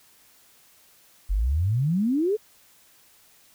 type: exponential sweep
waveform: sine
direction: up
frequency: 43 to 448.5 Hz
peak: -20 dBFS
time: 1.29-2.37 s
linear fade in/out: 20 ms
effects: white hiss -57 dBFS RMS until 3.54 s